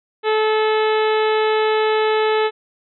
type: harmonic tone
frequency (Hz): 433.5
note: A4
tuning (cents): -26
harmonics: 1 / 2 / 3 / 4 / 5 / 6 / 7 / 8 / 9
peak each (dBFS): -16 / -22 / -26 / -28 / -30 / -32 / -33 / -34 / -35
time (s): 0.23-2.51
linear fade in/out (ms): 50
effects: none

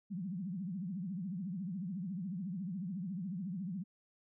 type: tone with vibrato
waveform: sine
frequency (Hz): 185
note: F#3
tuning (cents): 0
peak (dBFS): -37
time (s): 0.1-3.84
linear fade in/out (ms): 20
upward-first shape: triangle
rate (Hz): 14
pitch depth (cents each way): 250
effects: none

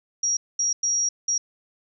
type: tone bursts at uneven times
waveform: sine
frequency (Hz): 5680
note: F8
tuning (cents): +28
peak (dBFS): -20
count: 4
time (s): 0.23-0.37 / 0.59-0.73 / 0.83-1.09 / 1.28-1.38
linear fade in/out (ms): 5
effects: none

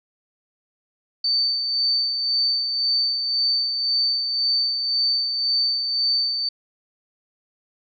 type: tone with tremolo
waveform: sine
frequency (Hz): 4563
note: C#8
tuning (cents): +49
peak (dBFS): -17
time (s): 1.24-6.49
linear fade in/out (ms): 5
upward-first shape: sine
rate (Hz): 1.9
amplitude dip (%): 45
effects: none

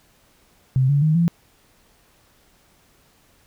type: tone with pitch steps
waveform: sine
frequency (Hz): 130.81 / 142.65 / 155.56 / 169.64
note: C3 / C#3 / D#3 / E3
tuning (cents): 0 / +50 / 0 / +50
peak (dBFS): -14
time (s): 0.76-1.28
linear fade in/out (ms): 0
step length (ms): 130
effects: pink hiss -58 dBFS RMS until 3.46 s

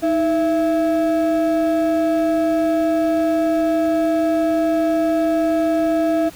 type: ring-modulated tone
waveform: triangle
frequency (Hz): 492.1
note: B4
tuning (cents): -6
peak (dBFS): -10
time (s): 0.02-6.3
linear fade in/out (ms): 20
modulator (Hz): 176
effects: pink hiss -41 dBFS RMS until 6.35 s

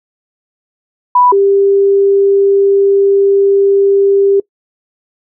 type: tone pair in turn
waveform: sine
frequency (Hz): 987.8 / 396.2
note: B5 / G4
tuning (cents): 0 / +18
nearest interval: octave + major third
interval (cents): 1582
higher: first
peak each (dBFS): -5 / -6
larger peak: first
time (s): 1.15-1.32 / 1.32-4.4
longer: second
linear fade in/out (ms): 5
effects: noise-tail reverb RT60 0.1 s tail -22 dB re dry

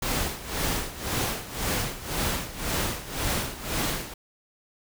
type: noise with tremolo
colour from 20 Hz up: pink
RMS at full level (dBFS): -26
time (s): 0.02-4.14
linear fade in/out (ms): 5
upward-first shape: sine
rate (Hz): 1.9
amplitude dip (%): 80
effects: none

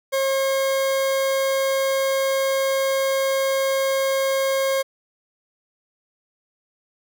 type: tone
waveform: 40% pulse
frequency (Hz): 539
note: C#5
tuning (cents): -49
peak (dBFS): -18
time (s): 0.12-4.83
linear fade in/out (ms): 20
effects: 10-bit

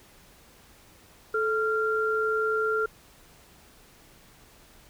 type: tone pair together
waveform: sine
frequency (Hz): 436.2 / 1385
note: A4 / F6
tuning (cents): -15 / -15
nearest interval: octave + minor sixth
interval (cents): 2000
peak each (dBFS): -26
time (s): 1.34-2.86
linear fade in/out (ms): 5
effects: pink hiss -55 dBFS RMS until 4.89 s

